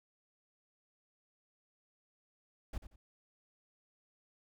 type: noise with echo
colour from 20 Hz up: brown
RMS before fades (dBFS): -37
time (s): 2.73-2.78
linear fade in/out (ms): 5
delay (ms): 90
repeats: 2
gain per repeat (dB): -12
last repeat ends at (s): 2.96
effects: none